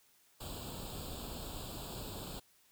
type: noise with comb filter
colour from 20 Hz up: pink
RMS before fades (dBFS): -44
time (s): 0.4-2.4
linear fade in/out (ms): 10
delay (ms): 0.25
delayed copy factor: +0.9
effects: white hiss -68 dBFS RMS until 2.71 s